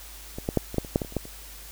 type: clicks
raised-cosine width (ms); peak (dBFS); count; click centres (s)
2; -20 / -12 / -7 / -21 / -9 / -26 / -7 / -15 / -26 / -30 / -12 / -27; 12; 0.385 / 0.489 / 0.573 / 0.744 / 0.783 / 0.848 / 0.959 / 1.018 / 1.048 / 1.124 / 1.167 / 1.254
effects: added 50 Hz sine -45 dBFS peak until 1.71 s + white hiss -45 dBFS RMS until 1.71 s